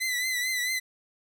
sawtooth tone with vibrato, 2010 Hz, B6, 30 cents sharp, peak -23 dBFS, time 0-0.8 s, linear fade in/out 20 ms, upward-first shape triangle, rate 4.5 Hz, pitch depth 64 cents each way, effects none

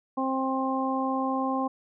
harmonic tone, 264.4 Hz, C4, 18 cents sharp, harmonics 1 / 2 / 3 / 4, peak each -28 / -33 / -31 / -31 dBFS, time 0.17-1.68 s, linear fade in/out 10 ms, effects none

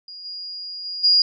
sine tone with level steps, 4858 Hz, D#8, 42 cents flat, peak -35 / -30 / -27 / -12 dBFS, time 0.08-1.22 s, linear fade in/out 2 ms, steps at 0.24 / 0.84 / 1.03 s, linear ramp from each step 20 ms, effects none

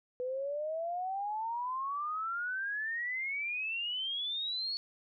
sine exponential sweep, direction up, 493.9 to 4431 Hz, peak -33 dBFS, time 0.2-4.77 s, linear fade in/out 0 ms, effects none

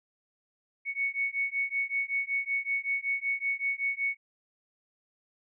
sine beating tone pair, 2217 / 2222.3 Hz, C#7 / C#7, 0 / +4 cents, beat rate 5.3 Hz, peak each -31 dBFS, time 0.85-4.17 s, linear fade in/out 50 ms, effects none

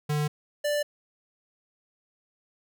square tone pair in turn, 149.2 / 588.1 Hz, D3 / D5, +28 / +2 cents, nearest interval 2 octaves, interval 2374 cents, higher second, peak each -25 dBFS, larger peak neither, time 0.09-0.28 / 0.64-0.83 s, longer neither, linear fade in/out 10 ms, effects none

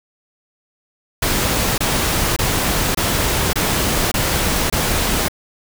pink noise bursts, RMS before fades -18 dBFS, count 7, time 1.22-5.284 s, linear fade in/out 5 ms, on 560 ms, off 24 ms, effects none

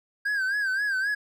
triangle tone with vibrato, 1600 Hz, G6, 35 cents sharp, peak -22 dBFS, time 0.25-1.15 s, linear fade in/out 10 ms, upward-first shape sine, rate 3.8 Hz, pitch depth 98 cents each way, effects none

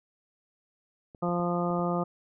clicks, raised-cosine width 2 ms, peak -34 dBFS, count 5, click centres 1.148 / 1.289 / 1.399 / 1.705 / 1.793 s
harmonic tone, 174.61 Hz, F3, in tune, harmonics 1 / 2 / 3 / 4 / 5 / 6 / 7, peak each -29 / -33 / -33 / -34 / -38 / -41 / -35 dBFS, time 1.22-2.04 s, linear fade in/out 10 ms
effects none

